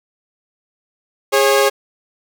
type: tone pair together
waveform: sawtooth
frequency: 411.1 / 545 Hz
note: G#4 / C#5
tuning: -18 / -29 cents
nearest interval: perfect fourth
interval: 489 cents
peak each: -10 dBFS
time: 1.32-1.7 s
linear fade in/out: 20 ms
effects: none